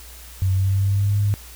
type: tone with pitch glide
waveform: sine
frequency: 94.8 to 102.19 Hz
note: F#2 to G#2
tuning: +43 to -27 cents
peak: -16 dBFS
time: 0.42-1.34 s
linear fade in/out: 0 ms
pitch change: +130 cents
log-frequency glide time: 0.52-1.17 s
effects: added 60 Hz sine -41 dBFS peak until 1.55 s + white hiss -43 dBFS RMS until 1.55 s